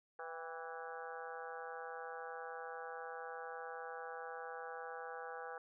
harmonic tone with a mistuned harmonic, 164.81 Hz, E3, in tune, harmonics 3 / 4 / 5 / 6 / 7 / 8 / 9 / 10, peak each -49 / -57 / -49 / -59 / -54 / -55 / -52 / -56 dBFS, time 0.19-5.58 s, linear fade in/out 2 ms, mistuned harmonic 5, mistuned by -46 cents, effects none

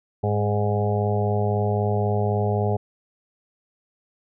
harmonic tone with a mistuned harmonic, 103.83 Hz, G#2, in tune, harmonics 1 / 2 / 4 / 5 / 6 / 7 / 8, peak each -22 / -29 / -26 / -32 / -31 / -30 / -33 dBFS, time 0.23-2.77 s, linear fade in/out 10 ms, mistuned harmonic 2, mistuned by -21 cents, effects none

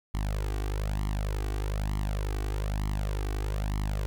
sawtooth tone with flanger, 51 Hz, G#1, 31 cents flat, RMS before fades -30 dBFS, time 0.14-4.06 s, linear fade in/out 0 ms, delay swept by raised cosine 0.96 to 2.66 ms, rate 1.1 Hz, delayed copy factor +0.95, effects none

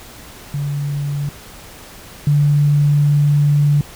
sine tone pair in turn, 143.5 / 145.76 Hz, D3 / D3, -40 / -13 cents, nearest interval unison, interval 27 cents, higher second, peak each -18 / -10 dBFS, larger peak second, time 0.54-1.29 / 2.27-3.81 s, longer second, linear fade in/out 2 ms, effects pink hiss -38 dBFS RMS until 3.95 s

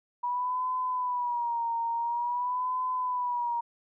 sine tone with vibrato, 969 Hz, B5, 33 cents flat, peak -27 dBFS, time 0.23-3.61 s, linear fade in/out 10 ms, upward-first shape sine, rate 0.48 Hz, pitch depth 79 cents each way, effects none

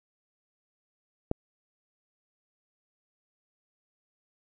click, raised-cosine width 2 ms, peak -13 dBFS, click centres 1.314 s, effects none

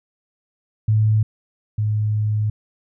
sine tone pair in turn, 108.2 / 106.59 Hz, A2 / G#2, -29 / +45 cents, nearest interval unison, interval 26 cents, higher first, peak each -13 / -17 dBFS, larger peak first, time 0.88-1.23 / 1.78-2.5 s, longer second, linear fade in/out 5 ms, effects none

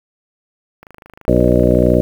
click train, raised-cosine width 0.5 ms, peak -23 dBFS, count 30, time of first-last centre 0.83-1.941 s, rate 26.1 Hz
harmonic tone, 61 Hz, B1, 21 cents flat, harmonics 1 / 2 / 3 / 4 / 5 / 6 / 8 / 9 / 10, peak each -18 / -18 / -18 / -18 / -18 / -18 / -18 / -18 / -18 dBFS, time 1.28-2.01 s, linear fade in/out 0 ms
effects 7-bit

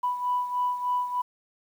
sine beating tone pair, 987.8 / 991.1 Hz, B5 / B5, 0 / +6 cents, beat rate 3.3 Hz, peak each -25 / -31 dBFS, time 0.03-1.22 s, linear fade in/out 10 ms, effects tanh soft clip ceiling -17 dBFS + 9-bit

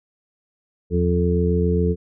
harmonic tone with a mistuned harmonic, 87.31 Hz, F2, in tune, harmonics 1 / 2 / 3 / 4 / 5, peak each -20 / -21 / -30 / -28 / -22 dBFS, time 0.9-1.96 s, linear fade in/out 50 ms, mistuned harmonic 1, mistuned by -110 cents, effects none

